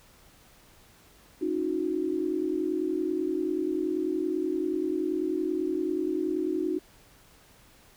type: tone cluster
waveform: sine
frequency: 277 / 314.5 / 364.9 Hz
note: C#4 / D#4 / F#4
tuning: -1 / +19 / -24 cents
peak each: -35 / -29 / -29 dBFS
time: 1.41-6.79 s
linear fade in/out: 10 ms
effects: pink hiss -57 dBFS RMS until 7.96 s